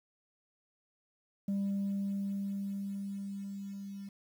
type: tone with level ramp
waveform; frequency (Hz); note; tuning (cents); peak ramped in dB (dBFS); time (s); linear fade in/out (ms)
sine; 198.4; G3; +21; -27 to -41; 1.48-4.09; 5
effects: tanh soft clip ceiling -29 dBFS + 10-bit